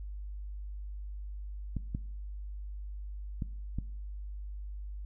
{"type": "clicks", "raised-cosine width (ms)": 5, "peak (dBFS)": -22, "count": 4, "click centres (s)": [1.767, 1.949, 3.422, 3.786], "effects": ["noise-tail reverb RT60 0.6 s tail -19 dB re dry", "added 50 Hz sine -38 dBFS peak until 5.05 s"]}